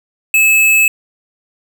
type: tone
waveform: square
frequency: 2600 Hz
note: E7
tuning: 24 cents flat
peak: -8 dBFS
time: 0.34-0.88 s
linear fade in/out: 2 ms
effects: none